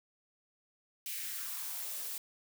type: noise with high-pass filter sweep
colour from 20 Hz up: blue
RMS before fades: -40 dBFS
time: 1.06-2.18 s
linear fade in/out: 2 ms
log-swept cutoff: 2500 to 340 Hz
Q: 2.4
effects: none